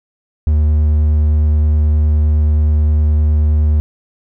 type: tone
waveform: triangle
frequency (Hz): 75.8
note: D#2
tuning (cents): -45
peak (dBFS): -7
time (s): 0.47-3.8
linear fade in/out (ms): 0
effects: none